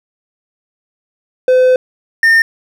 triangle tone pair in turn, 510 / 1817.4 Hz, C5 / A#6, -44 / -44 cents, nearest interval octave + minor seventh, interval 2200 cents, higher second, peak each -4 dBFS, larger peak neither, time 1.48-1.76 / 2.23-2.42 s, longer first, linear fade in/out 2 ms, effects none

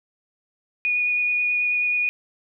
sine tone with vibrato, 2458 Hz, D#7, 22 cents flat, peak -19 dBFS, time 0.85-2.09 s, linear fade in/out 0 ms, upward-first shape sine, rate 9.3 Hz, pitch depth 8 cents each way, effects none

